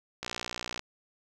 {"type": "click train", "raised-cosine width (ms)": 0.2, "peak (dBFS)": -17, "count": 35, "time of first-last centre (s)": [0.23, 0.794], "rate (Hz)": 60.3, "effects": []}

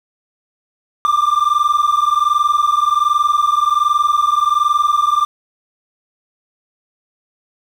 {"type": "tone pair together", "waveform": "triangle", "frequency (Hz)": [1176.7, 1198], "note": ["D6", "D6"], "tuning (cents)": [3, 34], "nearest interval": "unison", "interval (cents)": 31, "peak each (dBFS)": -13, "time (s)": [1.05, 5.25], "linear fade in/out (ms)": 0, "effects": ["7-bit"]}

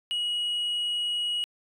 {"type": "tone", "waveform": "sine", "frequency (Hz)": 2905, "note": "F#7", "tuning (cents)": -32, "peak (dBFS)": -23, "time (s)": [0.11, 1.44], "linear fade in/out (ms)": 0, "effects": ["tanh soft clip ceiling -25 dBFS"]}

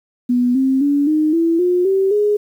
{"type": "tone with pitch steps", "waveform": "sine", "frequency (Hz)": [245.9, 265.1, 285.7, 308, 332.1, 357.9, 385.9, 415.9], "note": ["B3", "C4", "D4", "D#4", "E4", "F4", "G4", "G#4"], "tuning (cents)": [-7, 23, -48, -17, 13, 42, -27, 2], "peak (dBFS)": -12, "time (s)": [0.29, 2.37], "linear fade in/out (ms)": 10, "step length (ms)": 260, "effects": ["8-bit"]}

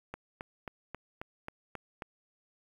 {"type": "click train", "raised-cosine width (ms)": 0.5, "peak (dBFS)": -24, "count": 8, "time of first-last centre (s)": [0.14, 2.022], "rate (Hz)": 3.72, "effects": ["9-bit"]}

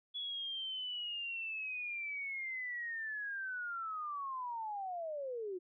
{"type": "linear sweep", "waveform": "sine", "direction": "down", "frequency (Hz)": [3400, 349.2], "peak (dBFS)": -38, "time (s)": [0.14, 5.59], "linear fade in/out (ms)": 20, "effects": []}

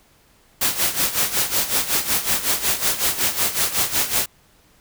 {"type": "noise with tremolo", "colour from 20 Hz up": "white", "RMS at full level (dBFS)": -18, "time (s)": [0.61, 4.26], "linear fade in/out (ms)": 5, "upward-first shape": "sine", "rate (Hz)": 5.4, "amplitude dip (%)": 75, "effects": ["pink hiss -56 dBFS RMS until 4.8 s"]}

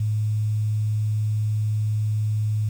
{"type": "tone with quantisation", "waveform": "sine", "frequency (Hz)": 107, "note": "A2", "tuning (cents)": -48, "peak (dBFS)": -20, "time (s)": [0, 2.69], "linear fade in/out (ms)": 5, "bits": 8, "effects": []}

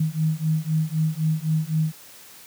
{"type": "beating tone pair", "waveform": "sine", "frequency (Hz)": [155.56, 159.46], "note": ["D#3", "D#3"], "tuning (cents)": [0, 43], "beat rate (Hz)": 3.9, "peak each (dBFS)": -23, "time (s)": [0, 1.92], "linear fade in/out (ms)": 5, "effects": ["white hiss -46 dBFS RMS until 2.46 s", "high-pass 80 Hz 12 dB/octave"]}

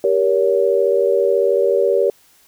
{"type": "chord", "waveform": "sine", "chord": "G diminished", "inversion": "none", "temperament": "just", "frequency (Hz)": [392, 470.4, 564.5], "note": ["G4", "Bb4", "Db5"], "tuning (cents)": [0, 16, 31], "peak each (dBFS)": -17, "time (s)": [0.04, 2.1], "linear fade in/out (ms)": 2, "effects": ["white hiss -53 dBFS RMS until 2.47 s"]}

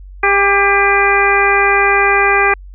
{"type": "harmonic tone with a mistuned harmonic", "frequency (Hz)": 400, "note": "G4", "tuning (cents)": 35, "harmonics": [1, 2, 3, 4, 5, 6], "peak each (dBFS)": [-16, -16, -16, -16, -16, -16], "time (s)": [0.23, 2.54], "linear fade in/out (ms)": 5, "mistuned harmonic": 3, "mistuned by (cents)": -29, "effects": ["added 47 Hz sine -31 dBFS peak until 2.74 s"]}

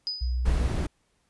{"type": "tone with exponential decay", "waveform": "sine", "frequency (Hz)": 4978, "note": "D#8", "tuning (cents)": 0, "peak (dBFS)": -25, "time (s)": [0.07, 0.49], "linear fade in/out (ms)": 0, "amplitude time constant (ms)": 90}
{"type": "tone", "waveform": "sine", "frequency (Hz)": 61.74, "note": "B1", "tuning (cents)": 0, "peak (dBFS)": -24, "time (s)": [0.21, 0.68], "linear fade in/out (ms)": 10}
{"type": "noise", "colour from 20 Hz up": "brown", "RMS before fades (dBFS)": -27, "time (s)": [0.45, 0.87], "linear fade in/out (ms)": 10}
{"effects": ["pink hiss -70 dBFS RMS until 1.29 s", "resampled to 24000 Hz"]}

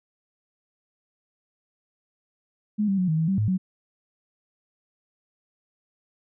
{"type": "tone with pitch steps", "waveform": "sine", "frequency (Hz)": [210.3, 195.2, 183.1, 157.9, 161.2, 193, 106.7, 186.3], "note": ["G#3", "G3", "F#3", "D#3", "E3", "G3", "G#2", "F#3"], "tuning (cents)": [22, -7, -18, 26, -38, -27, 47, 12], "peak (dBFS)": -20, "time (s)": [2.78, 3.58], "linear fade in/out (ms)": 20, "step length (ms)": 100, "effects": []}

